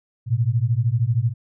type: beating tone pair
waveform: sine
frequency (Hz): 110.7 / 123.7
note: A2 / B2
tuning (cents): +11 / +3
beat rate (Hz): 13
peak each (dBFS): -20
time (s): 0.26-1.34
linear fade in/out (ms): 50
effects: none